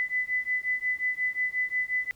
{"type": "beating tone pair", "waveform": "sine", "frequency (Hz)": [2000, 2005.6], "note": ["B6", "B6"], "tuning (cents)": [21, 26], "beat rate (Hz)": 5.6, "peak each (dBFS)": [-29, -29], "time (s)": [0, 2.11], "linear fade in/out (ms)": 0, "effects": ["pink hiss -60 dBFS RMS until 2.15 s"]}